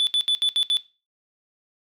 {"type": "tone bursts at uneven times", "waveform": "sine", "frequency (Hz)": 3478, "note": "A7", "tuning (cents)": -21, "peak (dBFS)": -15, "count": 6, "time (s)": [[0, 0.07], [0.14, 0.21], [0.28, 0.35], [0.42, 0.49], [0.56, 0.63], [0.7, 0.77]], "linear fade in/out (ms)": 0, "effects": ["noise-tail reverb RT60 0.3 s tail -18 dB re dry", "tanh soft clip ceiling -17 dBFS"]}